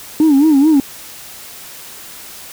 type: tone with vibrato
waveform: sine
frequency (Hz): 293.7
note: D4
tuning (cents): 0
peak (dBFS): -5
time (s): 0.2-0.8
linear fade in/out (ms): 2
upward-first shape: sine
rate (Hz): 4.6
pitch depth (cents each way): 150
effects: tanh soft clip ceiling -5 dBFS + white hiss -34 dBFS RMS until 2.52 s